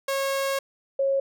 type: tone pair in turn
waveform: sawtooth / sine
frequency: 546 / 546 Hz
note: C#5 / C#5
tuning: -26 / -26 cents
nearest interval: unison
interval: 0 cents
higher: neither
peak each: -20 / -20 dBFS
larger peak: neither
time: 0.08-0.59 / 0.99-1.2 s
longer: first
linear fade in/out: 5 ms
effects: none